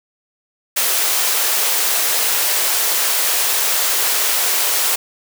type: high-pass noise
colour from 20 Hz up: white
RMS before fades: -17 dBFS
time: 0.76-4.96 s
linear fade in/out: 10 ms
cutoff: 390 Hz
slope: 24 dB/octave
effects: none